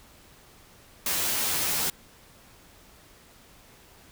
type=noise with comb filter; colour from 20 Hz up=white; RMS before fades=-27 dBFS; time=1.06-1.9 s; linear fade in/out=2 ms; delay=13 ms; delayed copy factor=+0.9; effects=pink hiss -54 dBFS RMS until 4.11 s